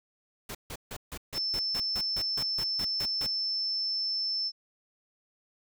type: noise bursts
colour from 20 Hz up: pink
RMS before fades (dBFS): -39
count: 14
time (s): 0.49-3.266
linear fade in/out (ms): 5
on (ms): 59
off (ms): 150
type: tone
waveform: sine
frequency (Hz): 5300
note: E8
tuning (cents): +9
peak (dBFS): -28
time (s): 1.33-4.52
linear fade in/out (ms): 50
effects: none